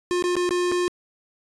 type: tone with dropouts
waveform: square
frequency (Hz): 355.8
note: F4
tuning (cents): +32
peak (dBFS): -21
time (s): 0.11-0.88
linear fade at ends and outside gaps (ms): 0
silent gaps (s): 0.224-0.24 / 0.355-0.366 / 0.492-0.508 / 0.716-0.721
effects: resampled to 22050 Hz